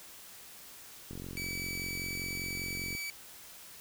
click train, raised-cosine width 3 ms, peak -30 dBFS, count 84, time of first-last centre 1.11-2.95 s, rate 45.1 Hz
sawtooth tone, 2295 Hz, D7, 40 cents flat, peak -33 dBFS, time 1.37-3.1 s, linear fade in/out 0 ms
effects white hiss -51 dBFS RMS until 3.8 s

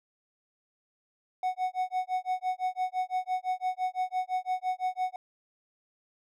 triangle tone with tremolo, 740 Hz, F#5, in tune, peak -23 dBFS, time 1.43-5.16 s, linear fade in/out 2 ms, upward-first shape sine, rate 5.9 Hz, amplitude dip 100%, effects none

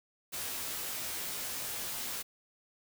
white noise with comb filter, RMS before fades -38 dBFS, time 0.32-2.23 s, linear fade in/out 20 ms, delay 18 ms, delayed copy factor -0.7, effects none

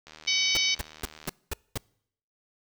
click train, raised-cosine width 0.2 ms, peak -28 dBFS, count 96, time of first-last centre 0.07-1.293 s, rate 77.7 Hz
harmonic tone, 755 Hz, F#5, 35 cents sharp, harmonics 3 / 4 / 5 / 6 / 7 / 8, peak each -28 / -29 / -30 / -31 / -31 / -32 dBFS, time 0.27-0.75 s, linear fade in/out 10 ms
pink noise bursts, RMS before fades -30 dBFS, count 6, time 0.55-1.776 s, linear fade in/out 2 ms, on 21 ms, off 220 ms
effects noise-tail reverb RT60 0.7 s tail -26 dB re dry

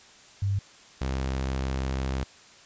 sine / sawtooth tone pair in turn, 99 / 66.07 Hz, G2 / C2, +18 / +17 cents, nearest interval perfect fifth, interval 701 cents, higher first, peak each -23 dBFS, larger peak neither, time 0.42-0.59 / 1.01-2.24 s, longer second, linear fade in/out 5 ms, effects white hiss -52 dBFS RMS until 2.65 s + resampled to 16000 Hz

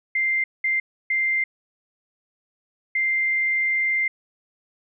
sine tone bursts at uneven times, 2093 Hz, C7, in tune, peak -19 dBFS, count 4, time 0.15-0.44 / 0.64-0.8 / 1.1-1.44 / 2.95-4.08 s, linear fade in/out 5 ms, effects none

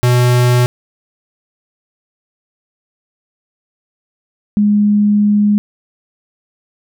square / sine tone pair in turn, 123.2 / 207.2 Hz, B2 / G#3, -4 / -4 cents, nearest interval major sixth, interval 900 cents, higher second, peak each -9 / -8 dBFS, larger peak second, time 0.03-0.66 / 4.57-5.58 s, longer second, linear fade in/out 0 ms, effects none

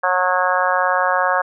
harmonic tone, 182.5 Hz, F#3, 24 cents flat, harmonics 3 / 4 / 5 / 6 / 7 / 8 / 9, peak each -22 / -22 / -23 / -21 / -24 / -25 / -22 dBFS, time 0.03-1.42 s, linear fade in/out 10 ms, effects none

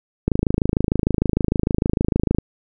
click train, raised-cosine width 3 ms, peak -4 dBFS, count 57, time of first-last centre 0.28-2.385 s, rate 26.6 Hz, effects none

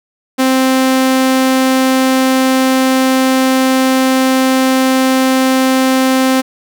sawtooth tone, 261.6 Hz, C4, in tune, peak -5 dBFS, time 0.38-6.42 s, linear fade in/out 20 ms, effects none

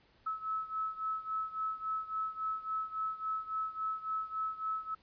sine beating tone pair, 1297 / 1300.6 Hz, E6 / E6, -28 / -24 cents, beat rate 3.6 Hz, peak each -36 / -39 dBFS, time 0.26-4.95 s, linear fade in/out 10 ms, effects pink hiss -67 dBFS RMS until 5.02 s + resampled to 11025 Hz

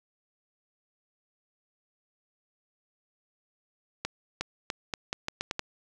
accelerating click train, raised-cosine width 0.2 ms, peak -13 dBFS, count 9, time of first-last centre 4.05-5.594 s, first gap 360 ms, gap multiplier 0.81, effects none

